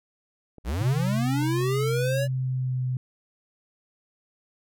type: clicks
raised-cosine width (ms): 2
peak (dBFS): -32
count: 4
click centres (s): 0.583 / 1.069 / 1.426 / 1.61
type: linear sweep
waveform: square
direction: up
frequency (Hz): 49.41 to 578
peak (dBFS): -26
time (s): 0.64-2.28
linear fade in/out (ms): 50
type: tone with pitch glide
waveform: sine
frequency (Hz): 130.81 to 127.31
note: C3 to C3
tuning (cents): 0 to -47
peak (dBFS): -24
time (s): 0.81-2.97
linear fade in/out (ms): 2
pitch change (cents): -47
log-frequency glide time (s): 2.17-2.85
effects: none